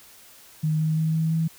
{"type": "tone with pitch steps", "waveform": "sine", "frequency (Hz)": [155.56, 157.19, 158.83, 160.49, 162.17], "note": ["D#3", "D#3", "D#3", "E3", "E3"], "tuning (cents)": [0, 18, 36, -46, -28], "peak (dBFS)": -20, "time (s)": [0.63, 1.48], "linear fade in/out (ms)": 10, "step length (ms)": 170, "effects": ["white hiss -50 dBFS RMS until 1.58 s"]}